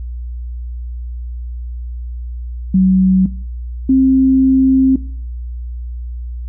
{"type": "tone pair in turn", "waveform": "sine", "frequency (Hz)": [187.8, 264.1], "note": ["F#3", "C4"], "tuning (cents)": [26, 16], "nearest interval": "tritone", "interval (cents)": 590, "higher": "second", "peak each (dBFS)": -7, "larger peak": "neither", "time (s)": [[2.74, 3.26], [3.89, 4.96]], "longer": "second", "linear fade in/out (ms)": 5, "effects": ["noise-tail reverb RT60 0.5 s tail -19 dB re dry", "added 60 Hz sine -22 dBFS peak until 6.48 s"]}